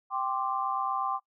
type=chord; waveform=sine; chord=G suspended fourth; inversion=none; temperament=equal; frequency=784 / 1046.5 / 1174.7 Hz; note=G5 / C6 / D6; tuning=0 / 0 / 0 cents; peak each=-32 dBFS; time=0.1-1.2 s; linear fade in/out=50 ms; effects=noise-tail reverb RT60 0.1 s tail -21 dB re dry